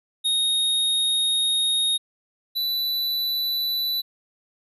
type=tone pair in turn; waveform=square; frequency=3729 / 3974 Hz; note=A#7 / B7; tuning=0 / +10 cents; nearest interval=minor second; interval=110 cents; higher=second; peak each=-20 / -23 dBFS; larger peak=first; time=0.24-1.98 / 2.55-4.02 s; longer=first; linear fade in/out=20 ms; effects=resampled to 32000 Hz